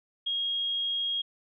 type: tone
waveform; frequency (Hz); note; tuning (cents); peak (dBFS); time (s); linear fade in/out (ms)
sine; 3269; G#7; -28; -27; 0.26-1.22; 10
effects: none